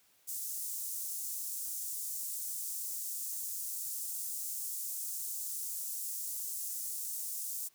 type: high-pass noise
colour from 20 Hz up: pink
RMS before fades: -39 dBFS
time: 0.27-7.69 s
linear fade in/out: 20 ms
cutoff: 7200 Hz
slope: 24 dB/octave
effects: white hiss -68 dBFS RMS until 7.74 s + high-pass 60 Hz 12 dB/octave